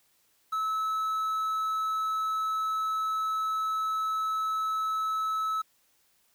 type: tone with quantisation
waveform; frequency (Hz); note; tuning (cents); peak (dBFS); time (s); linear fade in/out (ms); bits
triangle; 1300; E6; -24; -25; 0.52-5.62; 10; 9
effects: white hiss -68 dBFS RMS until 6.34 s